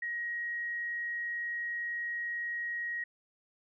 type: tone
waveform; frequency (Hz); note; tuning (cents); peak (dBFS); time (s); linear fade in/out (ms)
sine; 1891; A#6; +24; -33; 0.02-3.04; 5
effects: none